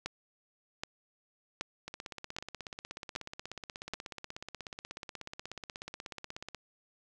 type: two click trains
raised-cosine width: 0.2 ms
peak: -24 / -18 dBFS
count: 78 / 6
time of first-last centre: 1.88-6.547 / 0.06-3.936 s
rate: 16.5 / 1.29 Hz
effects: none